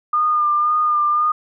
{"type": "tone with vibrato", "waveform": "sine", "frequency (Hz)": 1210, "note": "D#6", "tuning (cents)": -49, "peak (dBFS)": -14, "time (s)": [0.13, 1.32], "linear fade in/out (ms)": 5, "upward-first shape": "sine", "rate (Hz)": 1.9, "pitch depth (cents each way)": 26, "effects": []}